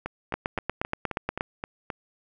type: two click trains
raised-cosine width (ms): 0.5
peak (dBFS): -11 / -16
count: 10 / 8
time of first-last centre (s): 0.34-1.409 / 0.06-1.902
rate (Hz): 8.42 / 3.8
effects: none